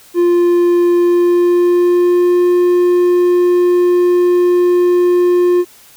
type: tone with pitch glide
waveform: triangle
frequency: 349.2 to 354.9 Hz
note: F4 to F4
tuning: 0 to +28 cents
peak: -6 dBFS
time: 0.14-5.65 s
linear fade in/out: 50 ms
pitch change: +28 cents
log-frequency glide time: 0.94-2.46 s
effects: white hiss -43 dBFS RMS until 5.96 s